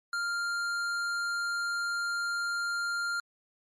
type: tone with tanh clipping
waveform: sine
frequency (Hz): 1396.9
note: F6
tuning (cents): 0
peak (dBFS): -31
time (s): 0.13-3.2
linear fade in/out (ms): 2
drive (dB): 16
effects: low-pass 10000 Hz 12 dB/octave + MP3 64 kbps